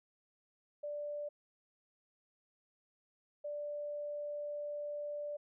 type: tone bursts at uneven times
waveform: sine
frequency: 587.3 Hz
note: D5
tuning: in tune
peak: -38 dBFS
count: 2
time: 0.83-1.29 / 3.44-5.37 s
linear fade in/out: 10 ms
effects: none